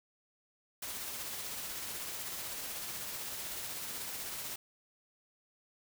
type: noise with tremolo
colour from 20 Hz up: white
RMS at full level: -40 dBFS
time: 0.82-4.56 s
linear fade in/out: 5 ms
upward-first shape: sine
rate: 16 Hz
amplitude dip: 25%
effects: none